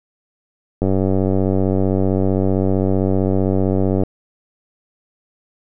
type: click train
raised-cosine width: 2 ms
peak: -5 dBFS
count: 308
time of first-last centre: 0.82-4.035 s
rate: 95.5 Hz
effects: none